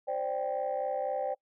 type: chord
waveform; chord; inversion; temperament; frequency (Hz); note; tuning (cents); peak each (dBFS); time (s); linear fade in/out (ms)
sine; C suspended second; none; equal; 523.3 / 587.3 / 784; C5 / D5 / G5; 0 / 0 / 0; -33; 0.07-1.35; 20
effects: noise-tail reverb RT60 0.1 s tail -26 dB re dry + tanh soft clip ceiling -23 dBFS